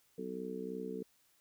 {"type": "harmonic tone", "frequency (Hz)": 63, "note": "B1", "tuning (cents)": 35, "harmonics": [3, 4, 5, 6, 7], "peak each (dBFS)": [-45, -45, -49, -47, -42], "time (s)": [0.18, 1.03], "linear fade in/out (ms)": 5, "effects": ["white hiss -71 dBFS RMS until 1.4 s"]}